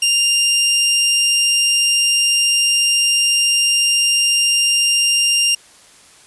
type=tone; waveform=20% pulse; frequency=2794 Hz; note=F7; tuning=in tune; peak=-8 dBFS; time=0.02-5.55 s; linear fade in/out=5 ms; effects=white hiss -46 dBFS RMS until 6.26 s + resampled to 24000 Hz